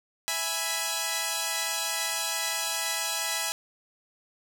5% pulse chord, E major, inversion none, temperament equal, 659.3 / 830.6 / 987.8 Hz, E5 / G#5 / B5, 0 / 0 / 0 cents, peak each -22 / -19 / -21 dBFS, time 0.28-3.52 s, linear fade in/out 0 ms, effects none

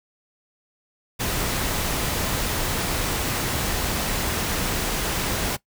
pink noise, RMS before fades -25 dBFS, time 1.19-5.57 s, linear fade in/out 20 ms, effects noise-tail reverb RT60 0.1 s tail -19 dB re dry

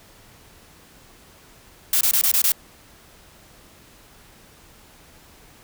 blue noise bursts, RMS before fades -18 dBFS, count 6, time 1.93-2.52 s, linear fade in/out 2 ms, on 80 ms, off 22 ms, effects pink hiss -50 dBFS RMS until 5.63 s

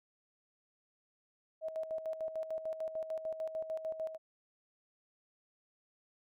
sine tone with tremolo, 638 Hz, D#5, 43 cents sharp, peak -34 dBFS, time 1.61-4.18 s, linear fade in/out 50 ms, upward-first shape square, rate 6.7 Hz, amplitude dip 65%, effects none

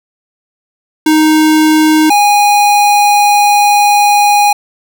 square tone pair in turn, 311.1 / 822.2 Hz, D#4 / G#5, 0 / -18 cents, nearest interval octave + perfect fourth, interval 1682 cents, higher second, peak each -6 dBFS, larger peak neither, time 1.06-2.1 / 2.1-4.53 s, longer second, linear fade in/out 5 ms, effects none

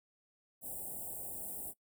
white band-stop noise, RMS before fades -43 dBFS, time 0.61-1.74 s, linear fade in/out 50 ms, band 850 to 7800 Hz, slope 96 dB/octave, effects noise-tail reverb RT60 0.1 s tail -20 dB re dry

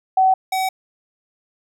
sine / square tone pair in turn, 757 / 757 Hz, F#5 / F#5, +39 / +39 cents, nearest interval unison, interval 0 cents, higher neither, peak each -11 / -19 dBFS, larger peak first, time 0.17-0.34 / 0.52-0.69 s, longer neither, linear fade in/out 5 ms, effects none

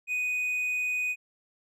triangle tone, 2489 Hz, D#7, in tune, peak -25 dBFS, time 0.07-1.16 s, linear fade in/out 50 ms, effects none

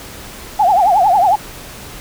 sine tone with vibrato, 771 Hz, G5, 29 cents flat, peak -8 dBFS, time 0.59-1.36 s, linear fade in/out 10 ms, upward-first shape triangle, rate 11 Hz, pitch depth 230 cents each way, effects pink hiss -33 dBFS RMS until 2 s

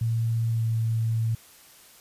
sine tone with pitch glide, 114.5 to 113.12 Hz, A#2 to A2, -31 to +48 cents, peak -22 dBFS, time 0.01-1.35 s, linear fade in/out 5 ms, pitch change -21 cents, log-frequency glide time 0.5-0.66 s, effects white hiss -52 dBFS RMS until 2 s + resampled to 32000 Hz

